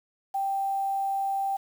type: tone with quantisation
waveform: sine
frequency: 784 Hz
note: G5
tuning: in tune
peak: -25 dBFS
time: 0.34-1.57 s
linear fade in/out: 10 ms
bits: 8
effects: none